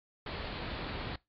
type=low-pass noise; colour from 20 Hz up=pink; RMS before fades=-39 dBFS; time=0.26-1.16 s; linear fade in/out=5 ms; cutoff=4600 Hz; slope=96 dB/octave; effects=noise-tail reverb RT60 0.2 s tail -21 dB re dry + MP3 64 kbps